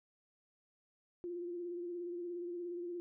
sine tone with vibrato, 349.2 Hz, F4, in tune, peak -39 dBFS, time 1.24-3 s, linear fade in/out 0 ms, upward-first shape sine, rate 17 Hz, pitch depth 35 cents each way, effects none

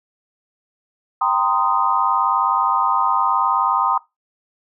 sine chord, C minor seventh, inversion second, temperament equal with one note detuned, 784 / 932.3 / 1031.5 / 1244.5 Hz, G5 / Bb5 / C6 / Eb6, 0 / 0 / -25 / 0 cents, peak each -23 / -21 / -20 / -20 dBFS, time 1.21-3.98 s, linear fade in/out 5 ms, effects noise-tail reverb RT60 0.2 s tail -20 dB re dry

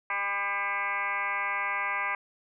sine tone with frequency modulation, 1600 Hz, G6, 35 cents sharp, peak -27 dBFS, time 0.1-2.15 s, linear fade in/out 2 ms, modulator 200 Hz, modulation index 3.8, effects none

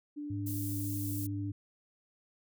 sine tone, 293.8 Hz, D4, 1 cent sharp, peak -37 dBFS, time 0.16-1.52 s, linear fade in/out 20 ms
sine tone with pitch glide, 104 to 102.75 Hz, G#2 to G#2, +3 to -18 cents, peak -35 dBFS, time 0.3-1.52 s, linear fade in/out 5 ms, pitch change -21 cents, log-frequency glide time 0.46-1.17 s
white high-pass noise, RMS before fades -42 dBFS, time 0.46-1.27 s, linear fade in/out 10 ms, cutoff 10000 Hz, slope 12 dB/octave
effects none

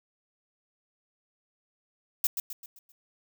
violet noise with echo, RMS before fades -24 dBFS, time 2.24-2.27 s, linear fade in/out 2 ms, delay 130 ms, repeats 5, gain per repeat -7 dB, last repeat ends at 2.92 s, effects none

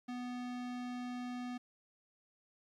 square tone with low-pass filter, 246.9 Hz, B3, in tune, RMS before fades -42 dBFS, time 0.08-1.58 s, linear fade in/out 10 ms, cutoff 5300 Hz, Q 0.61, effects 12-bit

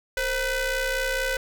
sawtooth ring-modulated tone, 493.9 Hz, B4, in tune, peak -17 dBFS, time 0.17-1.37 s, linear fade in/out 2 ms, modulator 1020 Hz, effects none

